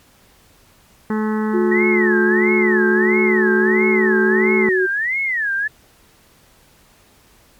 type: harmonic tone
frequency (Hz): 215.7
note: A3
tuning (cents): -34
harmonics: 1 / 2 / 4 / 5 / 6 / 7 / 8 / 9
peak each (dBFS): -18 / -24 / -30 / -32 / -34 / -35 / -36 / -37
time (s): 1.1-4.69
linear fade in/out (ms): 2
type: tone with pitch glide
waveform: sine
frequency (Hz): 359.8 to 372.9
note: F#4 to F#4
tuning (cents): -48 to +14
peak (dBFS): -15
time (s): 1.53-4.87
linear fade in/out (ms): 20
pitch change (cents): +62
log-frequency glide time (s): 2.12-4.2
type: tone with vibrato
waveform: sine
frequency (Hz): 1857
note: A#6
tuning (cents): -7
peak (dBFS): -17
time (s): 1.71-5.68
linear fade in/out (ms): 10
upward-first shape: sine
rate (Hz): 1.5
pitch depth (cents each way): 280
effects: pink hiss -52 dBFS RMS until 7.59 s + MP3 96 kbps